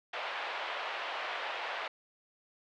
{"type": "band-pass noise", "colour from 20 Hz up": "pink", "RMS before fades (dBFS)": -38, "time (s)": [0.13, 1.88], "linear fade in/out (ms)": 5, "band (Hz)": [590, 3300], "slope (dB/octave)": 24, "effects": []}